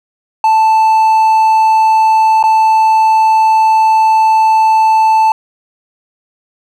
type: tone with dropouts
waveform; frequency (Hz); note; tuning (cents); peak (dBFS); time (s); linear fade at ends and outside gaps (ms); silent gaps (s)
triangle; 880; A5; 0; -4; 0.44-5.32; 2; 2.428-2.438
effects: none